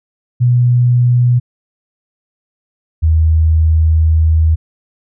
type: tone pair in turn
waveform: sine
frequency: 122.6 / 79.77 Hz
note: B2 / D#2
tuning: -12 / +44 cents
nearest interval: perfect fifth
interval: 744 cents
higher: first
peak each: -7 dBFS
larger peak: neither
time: 0.4-1.4 / 3.02-4.56 s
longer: second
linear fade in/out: 20 ms
effects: none